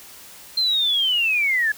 sine linear sweep, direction down, 4172 to 1673 Hz, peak -17 dBFS, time 0.57-1.72 s, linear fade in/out 5 ms, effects white hiss -43 dBFS RMS until 1.77 s

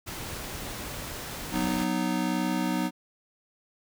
pink noise, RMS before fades -37 dBFS, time 0.06-1.85 s, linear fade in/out 20 ms
square chord, B major, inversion second, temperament just, 185.21 / 246.9 / 308.7 Hz, F#3 / B3 / D#4, +2 / 0 / -14 cents, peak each -31 dBFS, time 1.51-2.91 s, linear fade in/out 50 ms
effects none

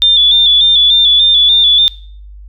sine tone with vibrato, 3520 Hz, A7, in tune, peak -5 dBFS, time 0.02-1.88 s, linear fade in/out 0 ms, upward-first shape square, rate 3.4 Hz, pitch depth 39 cents each way, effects noise-tail reverb RT60 0.5 s tail -19 dB re dry + added 50 Hz sine -30 dBFS peak until 2.48 s

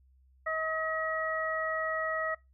harmonic tone, 637 Hz, D#5, 41 cents sharp, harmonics 1 / 2 / 3, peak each -34 / -34 / -34 dBFS, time 0.46-2.35 s, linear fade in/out 10 ms, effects noise-tail reverb RT60 0.2 s tail -22 dB re dry + added 65 Hz sine -60 dBFS peak until 2.53 s

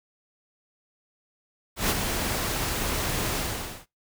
pink noise with ADSR envelope, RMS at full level -22 dBFS, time 1.76-3.86 s, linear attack 140 ms, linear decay 34 ms, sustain -6 dB, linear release 490 ms, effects noise-tail reverb RT60 0.2 s tail -22 dB re dry

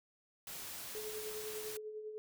white noise, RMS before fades -46 dBFS, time 0.47-1.77 s, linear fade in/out 2 ms
sine tone with tremolo, 429 Hz, A4, 44 cents flat, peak -40 dBFS, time 0.95-2.18 s, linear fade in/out 0 ms, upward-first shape triangle, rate 10 Hz, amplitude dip 55%
effects none

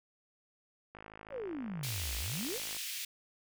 click train, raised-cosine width 0.5 ms, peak -33 dBFS, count 98, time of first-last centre 0.95-2.766 s, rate 53.4 Hz
sine exponential two-way sweep, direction down then up, 599 to 55.8 to 599 Hz, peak -37 dBFS, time 1.3-2.6 s, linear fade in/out 50 ms, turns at 2.17 s
pink high-pass noise, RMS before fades -40 dBFS, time 1.83-3.05 s, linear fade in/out 5 ms, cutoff 2300 Hz, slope 24 dB/octave
effects none

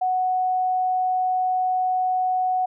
sine tone, 740 Hz, F#5, in tune, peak -19 dBFS, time 0.01-2.66 s, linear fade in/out 10 ms, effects none

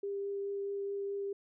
sine tone with vibrato, 399.1 Hz, G4, 31 cents sharp, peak -34 dBFS, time 0.03-1.33 s, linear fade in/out 5 ms, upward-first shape triangle, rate 4.7 Hz, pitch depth 9 cents each way, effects none

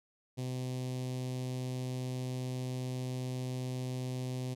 sawtooth tone with notch filter, 127.5 Hz, C3, 44 cents flat, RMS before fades -37 dBFS, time 0.37-4.55 s, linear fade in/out 20 ms, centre 1400 Hz, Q 0.53, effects low-pass 11000 Hz 12 dB/octave

